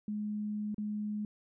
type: tone with dropouts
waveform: sine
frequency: 210 Hz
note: G#3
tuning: 19 cents sharp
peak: -33 dBFS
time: 0.08-1.25 s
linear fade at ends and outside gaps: 2 ms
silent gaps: 0.745-0.781 s
effects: none